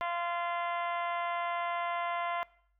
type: harmonic tone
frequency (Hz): 345.1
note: F4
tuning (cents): -21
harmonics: 2 / 3 / 4 / 5 / 6 / 7 / 8 / 9 / 10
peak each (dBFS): -35 / -35 / -41 / -45 / -41 / -53 / -50 / -52 / -55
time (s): 0.01-2.43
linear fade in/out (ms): 0
effects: noise-tail reverb RT60 0.6 s tail -21 dB re dry + added 50 Hz sine -70 dBFS peak until 2.79 s